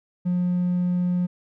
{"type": "tone", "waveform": "triangle", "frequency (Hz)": 178.5, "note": "F3", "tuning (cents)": 38, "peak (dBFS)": -17, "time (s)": [0.25, 1.27], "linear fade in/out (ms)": 20, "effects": ["tanh soft clip ceiling -15 dBFS"]}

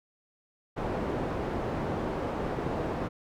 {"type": "low-pass noise", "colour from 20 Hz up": "white", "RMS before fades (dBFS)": -32, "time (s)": [0.76, 3.09], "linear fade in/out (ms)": 20, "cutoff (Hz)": 610, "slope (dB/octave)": 12, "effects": []}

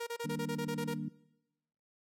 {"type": "tone bursts", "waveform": "sawtooth", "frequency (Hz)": 469.7, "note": "A#4", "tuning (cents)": 13, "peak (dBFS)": -32, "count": 10, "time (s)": [0, 0.942], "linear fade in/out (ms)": 10, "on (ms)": 69, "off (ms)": 28}
{"type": "chord", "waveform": "sine", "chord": "Eb major seventh", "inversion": "none", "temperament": "equal with one note detuned", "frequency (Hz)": [154.31, 196, 233.1, 293.7], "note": ["Eb3", "G3", "Bb3", "D4"], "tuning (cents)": [-14, 0, 0, 0], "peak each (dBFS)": [-39, -42, -40, -42], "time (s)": [0.24, 1.09], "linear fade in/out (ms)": 10}
{"effects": ["noise-tail reverb RT60 1.0 s tail -22 dB re dry", "MP3 64 kbps"]}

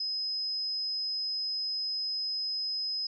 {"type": "tone", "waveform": "sine", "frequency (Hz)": 5070, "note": "D#8", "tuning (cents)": 32, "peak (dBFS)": -30, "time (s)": [0, 3.07], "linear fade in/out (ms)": 5, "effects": []}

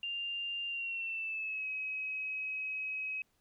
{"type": "tone with pitch glide", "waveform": "sine", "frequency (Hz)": [2794, 2547], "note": ["F7", "D#7"], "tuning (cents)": [0, 40], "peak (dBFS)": -35, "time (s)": [0.03, 3.22], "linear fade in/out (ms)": 2, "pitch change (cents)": -160, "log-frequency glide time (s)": [0.67, 1.68], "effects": ["pink hiss -75 dBFS RMS until 3.4 s"]}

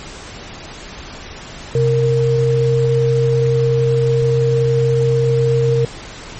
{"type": "tone pair together", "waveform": "sine", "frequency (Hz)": [129.5, 463.4], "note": ["C3", "A#4"], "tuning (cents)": [-17, -10], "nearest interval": "octave + minor seventh", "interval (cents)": 2207, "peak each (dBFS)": -14, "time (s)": [1.75, 5.85], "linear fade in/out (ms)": 2, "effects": ["pink hiss -33 dBFS RMS until 6.39 s", "MP3 32 kbps"]}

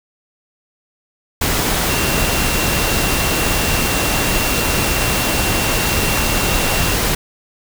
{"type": "tone in noise", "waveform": "sine", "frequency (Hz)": 2740, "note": "F7", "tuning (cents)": -34, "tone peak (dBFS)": -25, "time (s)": [1.89, 6.94], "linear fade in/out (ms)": 5, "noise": "pink", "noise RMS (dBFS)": -17, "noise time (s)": [1.41, 7.15], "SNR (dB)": -11, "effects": []}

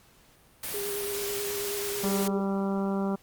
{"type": "noise", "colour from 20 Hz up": "white", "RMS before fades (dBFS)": -34, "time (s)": [0.63, 2.28], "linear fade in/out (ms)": 5}
{"type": "tone with vibrato", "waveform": "sine", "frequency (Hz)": 405.7, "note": "G#4", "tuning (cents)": -41, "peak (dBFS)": -32, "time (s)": [0.74, 2.4], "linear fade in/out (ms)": 2, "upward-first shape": "square", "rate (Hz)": 9.2, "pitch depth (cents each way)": 18}
{"type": "harmonic tone", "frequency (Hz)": 196, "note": "G3", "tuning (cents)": 0, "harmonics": [1, 2, 3, 4, 5, 6, 7], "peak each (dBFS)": [-27, -33, -37, -39, -41, -43, -44], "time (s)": [2.03, 3.16], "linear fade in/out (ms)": 10}
{"effects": ["pink hiss -59 dBFS RMS until 3.22 s", "Opus 48 kbps"]}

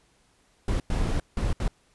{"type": "noise bursts at uneven times", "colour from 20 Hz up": "brown", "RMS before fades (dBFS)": -25, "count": 4, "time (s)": [[0.68, 0.8], [0.9, 1.2], [1.37, 1.53], [1.6, 1.68]], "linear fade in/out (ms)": 2, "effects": ["pink hiss -64 dBFS RMS until 1.94 s", "resampled to 24000 Hz"]}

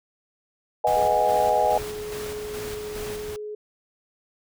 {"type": "chord", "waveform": "sine", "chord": "G# minor seventh", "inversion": "first", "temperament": "equal with one note detuned", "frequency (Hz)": [493.9, 622.3, 740, 825.3], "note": ["B4", "D#5", "F#5", "G#5"], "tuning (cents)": [0, 0, 0, -11], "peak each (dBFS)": [-26, -23, -24, -22], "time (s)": [0.84, 1.78], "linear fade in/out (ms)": 5}
{"type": "noise with tremolo", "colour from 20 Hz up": "pink", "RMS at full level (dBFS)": -36, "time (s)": [0.87, 3.36], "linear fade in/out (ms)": 0, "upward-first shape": "square", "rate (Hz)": 2.4, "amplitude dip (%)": 35}
{"type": "tone", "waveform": "sine", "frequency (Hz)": 422.2, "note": "G#4", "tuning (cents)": 29, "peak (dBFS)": -31, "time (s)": [0.96, 3.55], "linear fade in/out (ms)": 5}
{"effects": []}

